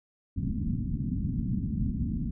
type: low-pass noise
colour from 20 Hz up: white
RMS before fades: -30 dBFS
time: 0.36-2.31 s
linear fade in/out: 10 ms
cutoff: 250 Hz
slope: 48 dB/octave
effects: none